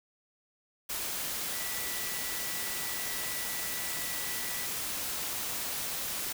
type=tone in noise; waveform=sine; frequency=1961 Hz; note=B6; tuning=13 cents flat; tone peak=-43 dBFS; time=1.53-4.66 s; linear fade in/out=10 ms; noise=white; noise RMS=-35 dBFS; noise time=0.89-6.33 s; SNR=-11 dB; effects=none